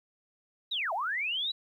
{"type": "linear two-way sweep", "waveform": "sine", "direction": "down then up", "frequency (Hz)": [3984, 622.3, 3984], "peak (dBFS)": -29, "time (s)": [0.71, 1.52], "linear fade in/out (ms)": 10, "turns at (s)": 0.93, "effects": ["11-bit"]}